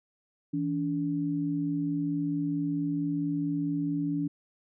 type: tone pair together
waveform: sine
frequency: 162.5 / 287 Hz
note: E3 / D4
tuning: -24 / -40 cents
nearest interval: minor seventh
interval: 984 cents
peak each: -32 / -28 dBFS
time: 0.53-4.28 s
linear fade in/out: 10 ms
effects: none